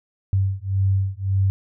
sine beating tone pair, 95.9 / 97.7 Hz, G2 / G2, -37 / -5 cents, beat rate 1.8 Hz, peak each -21 dBFS, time 0.33-1.5 s, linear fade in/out 0 ms, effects none

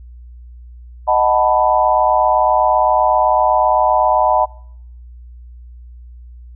sine chord, B dominant seventh, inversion first, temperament equal, 622.3 / 740 / 880 / 987.8 Hz, D#5 / F#5 / A5 / B5, 0 / 0 / 0 / 0 cents, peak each -16 dBFS, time 1.07-4.46 s, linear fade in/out 20 ms, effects noise-tail reverb RT60 0.7 s tail -25 dB re dry + added 60 Hz sine -34 dBFS peak until 6.55 s

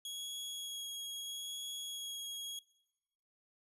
sawtooth tone with vibrato, 3322 Hz, G#7, in tune, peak -38 dBFS, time 0.05-2.59 s, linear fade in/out 2 ms, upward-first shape sine, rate 0.77 Hz, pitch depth 10 cents each way, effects noise-tail reverb RT60 1.0 s tail -23 dB re dry + resampled to 32000 Hz

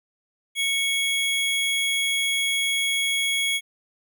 square tone pair together, 2217 / 3322 Hz, C#7 / G#7, 0 / 0 cents, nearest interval perfect fifth, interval 700 cents, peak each -25 dBFS, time 0.55-3.61 s, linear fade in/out 50 ms, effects none

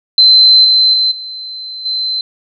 sine tone with level steps, 4076 Hz, C8, 46 cents flat, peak -3 / -6 / -9 / -23 / -14 dBFS, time 0.18-2.21 s, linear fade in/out 2 ms, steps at 0.64 / 0.93 / 1.11 / 1.85 s, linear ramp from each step 10 ms, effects none

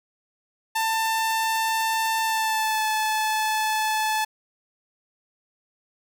sawtooth tone with pitch glide, 892 to 867.1 Hz, A5 to A5, +23 to -26 cents, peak -18 dBFS, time 0.75-4.25 s, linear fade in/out 10 ms, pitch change -49 cents, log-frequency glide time 2.22-2.86 s, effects none

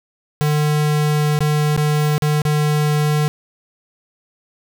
square tone with dropouts, 150.1 Hz, D3, 38 cents sharp, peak -15 dBFS, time 0.41-3.28 s, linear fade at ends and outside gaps 0 ms, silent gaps 1.39-1.406 / 1.764-1.776 / 2.18-2.222 / 2.418-2.452 s, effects none

